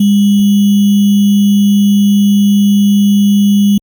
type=tone with sample-and-hold; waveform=sine; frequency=202.5 Hz; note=G#3; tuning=43 cents flat; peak=-5 dBFS; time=0-3.78 s; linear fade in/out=5 ms; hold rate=3150 Hz; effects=Opus 32 kbps